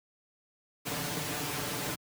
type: noise with comb filter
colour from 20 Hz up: pink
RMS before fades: -34 dBFS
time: 0.85-1.96 s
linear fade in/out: 20 ms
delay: 6.8 ms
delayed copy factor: +0.8
effects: high-pass 100 Hz 12 dB/octave